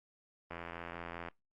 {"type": "click train", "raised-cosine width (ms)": 0.5, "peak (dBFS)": -27, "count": 67, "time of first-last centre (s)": [0.51, 1.286], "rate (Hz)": 85.1, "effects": ["noise-tail reverb RT60 0.2 s tail -26 dB re dry", "Opus 24 kbps"]}